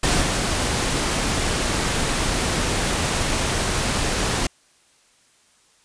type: noise with level steps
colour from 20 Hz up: pink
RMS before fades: -19 / -22 dBFS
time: 0.03-4.47 s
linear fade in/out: 5 ms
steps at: 0.21 s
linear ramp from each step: 20 ms
effects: white hiss -58 dBFS RMS until 5.84 s + resampled to 22050 Hz